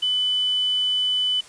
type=tone with quantisation; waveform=sine; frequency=3000 Hz; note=F#7; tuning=23 cents sharp; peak=-19 dBFS; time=0.02-1.41 s; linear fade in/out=10 ms; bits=7; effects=white hiss -46 dBFS RMS until 1.48 s + resampled to 22050 Hz